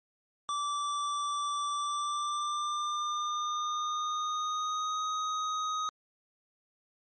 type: tone with pitch glide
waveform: square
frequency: 1164 to 1254.8 Hz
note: D6 to D#6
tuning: -16 to +14 cents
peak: -31 dBFS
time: 0.49-5.89 s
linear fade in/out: 0 ms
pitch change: +130 cents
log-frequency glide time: 1.7-5.03 s
effects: MP3 32 kbps